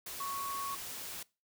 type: tone in noise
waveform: sine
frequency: 1108.7 Hz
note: C#6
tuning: in tune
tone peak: -36 dBFS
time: 0.2-0.75 s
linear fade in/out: 5 ms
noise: white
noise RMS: -43 dBFS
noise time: 0.06-1.23 s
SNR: +4 dB
effects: noise-tail reverb RT60 0.3 s tail -23 dB re dry